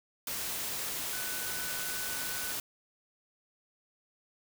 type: tone in noise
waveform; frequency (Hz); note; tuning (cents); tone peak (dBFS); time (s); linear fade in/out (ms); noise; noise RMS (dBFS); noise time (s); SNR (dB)
sine; 1495; F#6; +17; -42; 1.13-2.52; 2; white; -36; 0.27-2.6; -9
effects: none